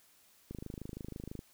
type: click train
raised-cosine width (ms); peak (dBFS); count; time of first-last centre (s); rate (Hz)
3; -29; 24; 0.51-1.391; 26.1
effects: white hiss -65 dBFS RMS until 1.53 s